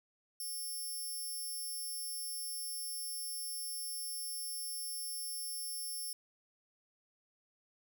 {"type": "tone", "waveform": "5% pulse", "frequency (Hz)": 5400, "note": "E8", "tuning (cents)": 41, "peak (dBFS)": -33, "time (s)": [0.4, 6.13], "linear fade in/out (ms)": 2, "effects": []}